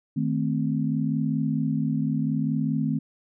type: chord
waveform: sine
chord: A diminished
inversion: second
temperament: equal with one note detuned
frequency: 155.56 / 220 / 260.7 Hz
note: Eb3 / A3 / C4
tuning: 0 / 0 / -6 cents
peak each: -26 / -27 / -27 dBFS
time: 0.16-2.99 s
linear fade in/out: 10 ms
effects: none